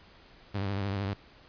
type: tone with vibrato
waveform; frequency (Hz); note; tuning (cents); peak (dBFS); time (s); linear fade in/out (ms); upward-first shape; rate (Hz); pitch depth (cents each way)
sawtooth; 99.1; G2; +19; -26; 0.54-1.14; 10; sine; 13; 66
effects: pink hiss -56 dBFS RMS until 1.48 s + resampled to 11025 Hz